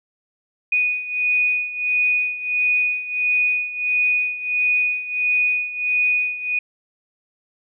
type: beating tone pair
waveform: sine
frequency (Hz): 2476 / 2477.5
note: D#7 / D#7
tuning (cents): -9 / -8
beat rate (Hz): 1.5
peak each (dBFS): -19 / -23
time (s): 0.72-6.59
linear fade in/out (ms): 5
effects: none